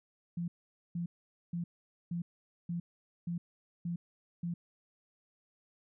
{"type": "tone bursts", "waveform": "sine", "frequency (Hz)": 171.9, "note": "F3", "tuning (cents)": -27, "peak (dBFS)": -33, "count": 8, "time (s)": [0.37, 4.54], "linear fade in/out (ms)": 5, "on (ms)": 110, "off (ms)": 470, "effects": []}